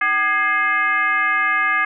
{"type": "tone with frequency modulation", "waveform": "sine", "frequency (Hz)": 1661.2, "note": "G#6", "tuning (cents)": 0, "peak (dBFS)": -15, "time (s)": [0.01, 1.85], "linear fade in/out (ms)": 5, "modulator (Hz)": 448, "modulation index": 1.3, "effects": []}